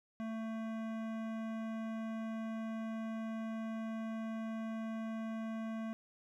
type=tone with hard clipping; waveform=sine; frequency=222.9 Hz; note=A3; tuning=23 cents sharp; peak=-40 dBFS; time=0.2-5.93 s; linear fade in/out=0 ms; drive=16 dB; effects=none